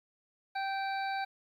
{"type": "harmonic tone with a mistuned harmonic", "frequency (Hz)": 780, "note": "G5", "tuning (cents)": -9, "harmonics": [1, 2, 3, 5, 6], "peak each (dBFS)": [-33, -39, -43, -47, -49], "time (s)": [0.55, 1.25], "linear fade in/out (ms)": 10, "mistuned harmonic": 6, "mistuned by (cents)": -46, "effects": ["11-bit"]}